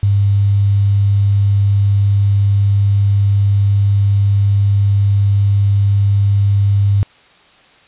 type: tone with quantisation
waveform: sine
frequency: 100.3 Hz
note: G2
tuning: 40 cents sharp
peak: -9 dBFS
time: 0.03-7.03 s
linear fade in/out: 0 ms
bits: 6
effects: white hiss -47 dBFS RMS until 7.87 s + resampled to 8000 Hz